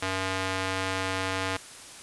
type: tone with band-pass filter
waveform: square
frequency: 94.6 Hz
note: F#2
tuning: 39 cents sharp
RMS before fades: -30 dBFS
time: 0.02-1.57 s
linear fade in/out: 5 ms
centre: 2100 Hz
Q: 0.56
effects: white hiss -45 dBFS RMS until 2.02 s + resampled to 24000 Hz